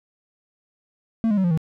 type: tone with pitch steps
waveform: triangle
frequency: 225.9 / 207.2 / 189.96 / 174.19 / 159.74 Hz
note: A3 / G#3 / F#3 / F3 / D#3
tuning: +46 / -4 / +46 / -4 / +46 cents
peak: -15 dBFS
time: 1.24-1.575 s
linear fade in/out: 0 ms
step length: 67 ms
effects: none